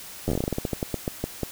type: slowing click train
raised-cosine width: 2 ms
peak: -12 dBFS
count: 19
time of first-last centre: 0.28-1.433 s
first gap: 10 ms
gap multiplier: 1.19
effects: white hiss -41 dBFS RMS until 1.51 s